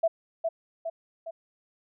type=tone with echo; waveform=sine; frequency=660 Hz; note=E5; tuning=2 cents sharp; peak=-19 dBFS; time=0.03-0.08 s; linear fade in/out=10 ms; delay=410 ms; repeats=3; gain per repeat=-5 dB; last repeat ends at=1.31 s; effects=none